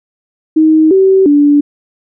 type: tone with pitch steps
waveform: sine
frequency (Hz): 314.3 / 383.1 / 290.3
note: D#4 / G4 / D4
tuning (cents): +18 / -40 / -20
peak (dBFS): -4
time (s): 0.56-1.61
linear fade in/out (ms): 10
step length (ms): 350
effects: none